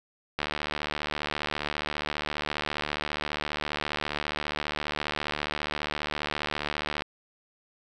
click train, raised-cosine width 0.3 ms, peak -13 dBFS, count 497, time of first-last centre 0.39-7.021 s, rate 74.8 Hz, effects none

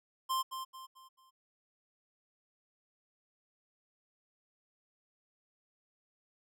square tone with echo, 1050 Hz, C6, 6 cents sharp, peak -31 dBFS, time 0.29-0.43 s, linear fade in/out 20 ms, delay 220 ms, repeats 4, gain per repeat -8 dB, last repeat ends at 1.31 s, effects none

